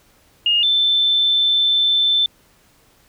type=tone pair in turn; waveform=sine; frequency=2846 / 3537 Hz; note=F7 / A7; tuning=+32 / +8 cents; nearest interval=major third; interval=376 cents; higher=second; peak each=-13 dBFS; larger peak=neither; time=0.46-0.63 / 0.63-2.26 s; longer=second; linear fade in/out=2 ms; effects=pink hiss -55 dBFS RMS until 3.08 s